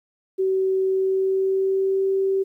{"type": "tone with pitch glide", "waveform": "sine", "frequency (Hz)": [380.3, 386.5], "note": ["F#4", "G4"], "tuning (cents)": [48, -24], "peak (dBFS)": -18, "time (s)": [0.38, 2.44], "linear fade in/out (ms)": 20, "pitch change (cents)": 28, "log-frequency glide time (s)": [0.84, 2.06], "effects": ["10-bit"]}